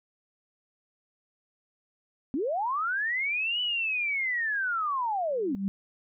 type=linear two-way sweep; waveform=sine; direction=up then down; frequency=239.2 to 2987 to 239.2 Hz; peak=-26 dBFS; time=2.34-5.55 s; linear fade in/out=0 ms; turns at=3.61 s
type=tone with exponential growth; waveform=sine; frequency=196 Hz; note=G3; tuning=in tune; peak=-23 dBFS; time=5.29-5.68 s; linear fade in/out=0 ms; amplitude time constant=84 ms
effects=none